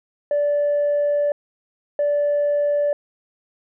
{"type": "tone bursts at uneven times", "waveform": "sine", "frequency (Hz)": 582, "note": "D5", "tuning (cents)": -16, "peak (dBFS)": -15, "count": 2, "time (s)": [[0.31, 1.32], [1.99, 2.93]], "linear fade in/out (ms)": 2, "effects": ["tanh soft clip ceiling -14 dBFS"]}